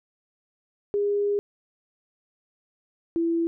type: tone pair in turn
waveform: sine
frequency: 407.9 / 334 Hz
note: G#4 / E4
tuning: -31 / +23 cents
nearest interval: minor third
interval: 346 cents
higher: first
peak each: -21 dBFS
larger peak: neither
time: 0.94-1.39 / 3.16-3.47 s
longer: first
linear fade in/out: 0 ms
effects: none